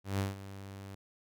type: tone with ADSR envelope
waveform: sawtooth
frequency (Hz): 98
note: G2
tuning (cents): 0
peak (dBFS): -25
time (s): 0.04-0.95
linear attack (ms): 150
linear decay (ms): 160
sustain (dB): -15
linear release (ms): 6
effects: none